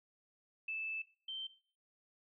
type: tone pair in turn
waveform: sine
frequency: 2630 / 3118 Hz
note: E7 / G7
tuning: -5 / -10 cents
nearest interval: minor third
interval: 295 cents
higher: second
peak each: -37 / -40 dBFS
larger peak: first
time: 0.68-1.02 / 1.28-1.47 s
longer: first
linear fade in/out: 5 ms
effects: noise-tail reverb RT60 0.4 s tail -17 dB re dry